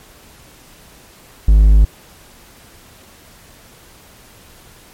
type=tone; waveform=triangle; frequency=51.9 Hz; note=G#1; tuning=in tune; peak=-3 dBFS; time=1.48-1.85 s; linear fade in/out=5 ms; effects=pink hiss -44 dBFS RMS until 4.93 s + MP3 64 kbps